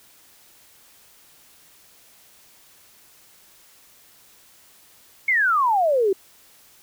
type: exponential sweep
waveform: sine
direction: down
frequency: 2222 to 370 Hz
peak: -16 dBFS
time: 5.28-6.13 s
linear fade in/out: 5 ms
effects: white hiss -53 dBFS RMS until 6.82 s